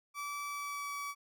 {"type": "tone with pitch glide", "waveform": "30% pulse", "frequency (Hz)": [1155, 1142.4], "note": ["D6", "D6"], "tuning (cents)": [-29, -48], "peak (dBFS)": -35, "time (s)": [0.14, 1.15], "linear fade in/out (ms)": 50, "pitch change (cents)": -19, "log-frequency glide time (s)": [0.45, 0.94], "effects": []}